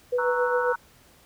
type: tone with tremolo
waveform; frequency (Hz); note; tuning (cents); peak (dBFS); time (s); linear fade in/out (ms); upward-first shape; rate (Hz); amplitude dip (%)
sine; 493.2; B4; -2; -20; 0.12-0.73; 10; triangle; 7.4; 60
type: chord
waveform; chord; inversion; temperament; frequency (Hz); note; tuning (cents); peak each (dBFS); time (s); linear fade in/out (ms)
sine; F# dominant seventh; first; equal; 932.3 / 1108.7 / 1318.5 / 1480; A#5 / C#6 / E6 / F#6; 0 / 0 / 0 / 0; -29 / -35 / -32 / -29; 0.18-0.76; 10
effects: pink hiss -56 dBFS RMS until 1.25 s